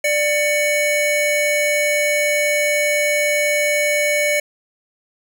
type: tone pair together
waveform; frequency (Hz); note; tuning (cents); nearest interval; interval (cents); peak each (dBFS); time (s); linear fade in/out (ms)
square; 592 / 2235; D5 / C#7; +14 / +14; octave + major seventh; 2300; -19 / -19; 0.04-4.4; 5
effects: none